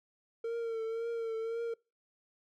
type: tone with vibrato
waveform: triangle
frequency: 456.2 Hz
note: A#4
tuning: 37 cents flat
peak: -31 dBFS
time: 0.44-1.74 s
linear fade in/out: 5 ms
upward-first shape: triangle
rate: 1.9 Hz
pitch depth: 44 cents each way
effects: noise-tail reverb RT60 0.3 s tail -25 dB re dry